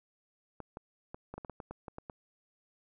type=clicks; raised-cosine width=1 ms; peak=-28 dBFS; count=12; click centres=0.603 / 0.771 / 1.145 / 1.34 / 1.38 / 1.448 / 1.497 / 1.602 / 1.71 / 1.882 / 1.984 / 2.098 s; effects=none